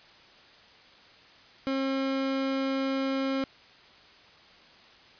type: tone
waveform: 30% pulse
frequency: 268.9 Hz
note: C4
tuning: 47 cents sharp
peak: -24 dBFS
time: 1.67-3.44 s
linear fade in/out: 0 ms
effects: white hiss -54 dBFS RMS until 5.19 s + resampled to 11025 Hz